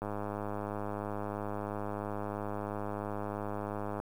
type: click train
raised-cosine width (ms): 1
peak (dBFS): -23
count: 411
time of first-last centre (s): 0.02-4.001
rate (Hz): 103
effects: 9-bit